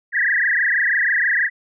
sine tone with frequency modulation, 1800 Hz, A6, 39 cents sharp, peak -15 dBFS, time 0.12-1.5 s, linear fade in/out 50 ms, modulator 26.2 Hz, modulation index 7.2, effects none

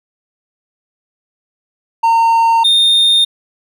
triangle tone pair in turn, 915 / 3653 Hz, A#5 / A#7, -32 / -36 cents, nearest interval 2 octaves, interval 2396 cents, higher second, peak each -6 dBFS, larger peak neither, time 2.03-2.64 / 2.64-3.25 s, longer neither, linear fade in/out 10 ms, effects none

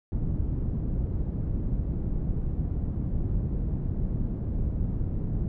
pink low-pass noise, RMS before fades -28 dBFS, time 0.12-5.48 s, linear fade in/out 2 ms, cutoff 190 Hz, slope 12 dB/octave, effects none

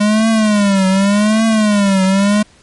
square tone with vibrato, 205.8 Hz, G#3, 16 cents flat, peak -10 dBFS, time 0-2.43 s, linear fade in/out 10 ms, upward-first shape triangle, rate 0.86 Hz, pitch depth 160 cents each way, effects pink hiss -48 dBFS RMS until 2.62 s + MP3 48 kbps

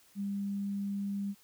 sine tone, 200 Hz, G3, 35 cents sharp, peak -32 dBFS, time 0.15-1.35 s, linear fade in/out 50 ms, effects white hiss -63 dBFS RMS until 1.43 s

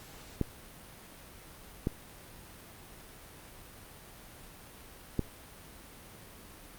clicks, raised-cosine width 3 ms, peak -15 dBFS, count 3, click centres 0.413 / 1.871 / 5.193 s, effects pink hiss -51 dBFS RMS until 6.78 s + Opus 48 kbps

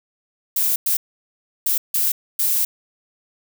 violet noise bursts at uneven times, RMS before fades -19 dBFS, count 5, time 0.56-0.76 / 0.86-0.97 / 1.66-1.78 / 1.94-2.12 / 2.39-2.65 s, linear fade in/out 5 ms, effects none

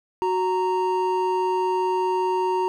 triangle tone pair together, 370 / 927.5 Hz, F#4 / A#5, 0 / -9 cents, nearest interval octave + major third, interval 1591 cents, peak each -21 dBFS, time 0.22-2.68 s, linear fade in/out 0 ms, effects none

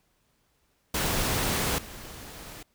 pink noise with level steps, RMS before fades -27 / -43 dBFS, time 0.94-2.63 s, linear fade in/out 5 ms, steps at 1.78 s, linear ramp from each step 5 ms, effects pink hiss -70 dBFS RMS until 2.74 s

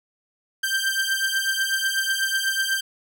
sawtooth beating tone pair, 1568 / 1576.1 Hz, G6 / G6, 0 / +9 cents, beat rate 8.1 Hz, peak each -21 / -21 dBFS, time 0.63-2.81 s, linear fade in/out 10 ms, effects none

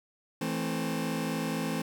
sawtooth chord, A minor, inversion second, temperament just, 165 / 220 / 264 Hz, E3 / A3 / C4, +2 / 0 / +16 cents, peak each -30 dBFS, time 0.41-1.82 s, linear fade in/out 5 ms, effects 9-bit

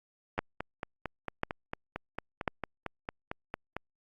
two click trains, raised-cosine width 0.5 ms, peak -19 / -13 dBFS, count 16 / 3, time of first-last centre 0.38-3.766 / 0.39-2.478 s, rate 4.43 / 0.958 Hz, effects Opus 48 kbps

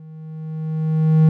triangle tone with level ramp, 157.6 Hz, D#3, 23 cents sharp, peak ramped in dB -35 to -6 dBFS, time 0-1.29 s, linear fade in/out 2 ms, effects none

